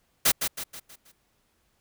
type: noise with echo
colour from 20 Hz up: white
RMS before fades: -20 dBFS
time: 0.25-0.32 s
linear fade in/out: 10 ms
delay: 160 ms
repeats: 5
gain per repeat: -7 dB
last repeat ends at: 1.12 s
effects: pink hiss -70 dBFS RMS until 1.8 s